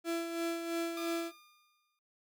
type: tone with tremolo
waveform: 35% pulse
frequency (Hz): 335.1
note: E4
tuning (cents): +29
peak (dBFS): -30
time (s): 0.04-1.32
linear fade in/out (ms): 50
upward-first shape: sine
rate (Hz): 3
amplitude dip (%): 50
type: tone with exponential decay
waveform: 15% pulse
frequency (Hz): 1209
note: D6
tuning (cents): +50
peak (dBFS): -35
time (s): 0.97-1.99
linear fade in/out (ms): 2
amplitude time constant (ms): 220
effects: noise-tail reverb RT60 0.2 s tail -18 dB re dry